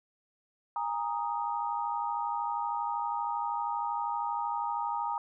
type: chord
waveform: sine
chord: Ab suspended second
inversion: none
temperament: equal with one note detuned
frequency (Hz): 819.6 / 932.3 / 1244.5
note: Ab5 / Bb5 / Eb6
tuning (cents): -23 / 0 / 0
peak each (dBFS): -35 / -32 / -37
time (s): 0.76-5.18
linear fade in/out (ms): 2
effects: none